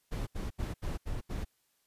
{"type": "noise bursts", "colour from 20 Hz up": "brown", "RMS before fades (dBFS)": -35, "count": 6, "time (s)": [0.11, 1.45], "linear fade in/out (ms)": 20, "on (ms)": 160, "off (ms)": 76, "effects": ["white hiss -74 dBFS RMS until 1.86 s", "resampled to 32000 Hz"]}